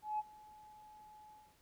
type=tone with ADSR envelope; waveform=sine; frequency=851 Hz; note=G#5; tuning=42 cents sharp; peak=-32 dBFS; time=0.02-1.57 s; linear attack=170 ms; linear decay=31 ms; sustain=-23 dB; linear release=250 ms; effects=tanh soft clip ceiling -29 dBFS + pink hiss -70 dBFS RMS until 1.61 s